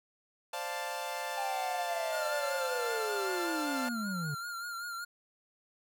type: chord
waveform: sawtooth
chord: D minor seventh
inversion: third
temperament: equal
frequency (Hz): 523.3 / 587.3 / 698.5 / 880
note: C5 / D5 / F5 / A5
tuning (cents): 0 / 0 / 0 / 0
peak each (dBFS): -39 / -39 / -37 / -35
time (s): 0.53-3.89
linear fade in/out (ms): 5
type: linear sweep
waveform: triangle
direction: down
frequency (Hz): 809 to 138.59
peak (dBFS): -32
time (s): 1.37-4.35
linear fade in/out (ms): 10
type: tone with vibrato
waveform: square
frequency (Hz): 1400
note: F6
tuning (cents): +4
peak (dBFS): -38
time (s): 2.12-5.05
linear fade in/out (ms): 10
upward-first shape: sine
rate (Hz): 5.2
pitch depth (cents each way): 47
effects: none